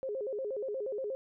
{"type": "tone with vibrato", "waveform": "sine", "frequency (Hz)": 470, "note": "A#4", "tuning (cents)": 14, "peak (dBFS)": -33, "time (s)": [0.03, 1.15], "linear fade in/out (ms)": 0, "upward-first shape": "square", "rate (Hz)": 8.4, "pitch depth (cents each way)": 210, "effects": []}